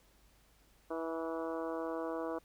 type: harmonic tone with a mistuned harmonic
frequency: 163.1 Hz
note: E3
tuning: 18 cents flat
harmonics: 2 / 3 / 4 / 5 / 6 / 7 / 8 / 9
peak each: -40 / -40 / -42 / -50 / -47 / -47 / -53 / -53 dBFS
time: 0.9-2.39 s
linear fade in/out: 10 ms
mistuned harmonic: 5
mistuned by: +26 cents
effects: added 50 Hz sine -68 dBFS peak until 2.44 s + pink hiss -68 dBFS RMS until 2.44 s